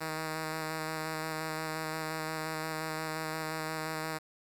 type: tone with vibrato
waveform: 5% pulse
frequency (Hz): 157.9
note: D#3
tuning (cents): +26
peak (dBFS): -23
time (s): 0-4.19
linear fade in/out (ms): 20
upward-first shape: square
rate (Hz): 5.7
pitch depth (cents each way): 12
effects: 10-bit